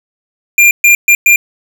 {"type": "tone bursts at uneven times", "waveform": "square", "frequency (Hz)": 2395, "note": "D7", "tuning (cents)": 33, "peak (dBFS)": -4, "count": 4, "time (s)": [[0.58, 0.71], [0.84, 0.95], [1.08, 1.15], [1.26, 1.36]], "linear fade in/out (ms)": 2, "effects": []}